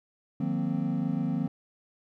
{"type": "chord", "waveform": "triangle", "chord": "C half-diminished seventh", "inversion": "first", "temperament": "equal with one note detuned", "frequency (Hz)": [155.56, 181.29, 233.1, 261.6], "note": ["Eb3", "Gb3", "Bb3", "C4"], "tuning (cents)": [0, -35, 0, 0], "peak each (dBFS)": -30, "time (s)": [0.4, 1.48], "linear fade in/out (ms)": 5, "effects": []}